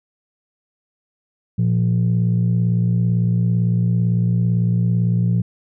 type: tone pair together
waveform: sine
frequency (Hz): 116.54 / 174.41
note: A#2 / F3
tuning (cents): 0 / -2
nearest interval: perfect fifth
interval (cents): 698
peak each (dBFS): -15 / -17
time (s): 1.58-5.42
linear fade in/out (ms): 10
effects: tanh soft clip ceiling -10 dBFS